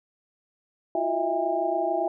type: tone cluster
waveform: sine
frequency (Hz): 334.5 / 361.5 / 632 / 663 / 808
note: E4 / F#4 / D#5 / E5 / G#5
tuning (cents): +25 / -40 / +27 / +10 / -48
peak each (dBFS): -32 / -31 / -33 / -26 / -29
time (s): 0.95-2.08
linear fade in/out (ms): 2
effects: none